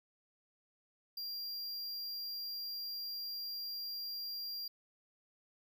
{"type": "tone", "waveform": "square", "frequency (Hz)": 4765, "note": "D8", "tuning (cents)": 24, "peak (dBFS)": -40, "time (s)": [1.17, 4.68], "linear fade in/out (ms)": 5, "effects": []}